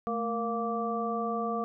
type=harmonic tone with a mistuned harmonic; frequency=233.1 Hz; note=A#3; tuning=in tune; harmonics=1 / 2 / 3 / 5; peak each=-34 / -34 / -34 / -34 dBFS; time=0.07-1.64 s; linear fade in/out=0 ms; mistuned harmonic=1; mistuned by=-100 cents; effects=none